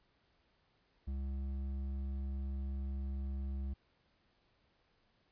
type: tone with hard clipping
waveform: triangle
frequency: 67.6 Hz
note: C#2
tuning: 43 cents flat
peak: -38 dBFS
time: 1.07-3.74 s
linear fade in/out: 10 ms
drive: 11 dB
effects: pink hiss -74 dBFS RMS until 5.31 s + resampled to 11025 Hz